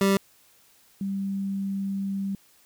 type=tone pair in turn; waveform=25% pulse / sine; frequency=196 / 196 Hz; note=G3 / G3; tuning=0 / 0 cents; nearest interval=unison; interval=0 cents; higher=neither; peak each=-15 / -26 dBFS; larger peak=first; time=0.01-0.17 / 1.01-2.35 s; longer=second; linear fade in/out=2 ms; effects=white hiss -59 dBFS RMS until 2.65 s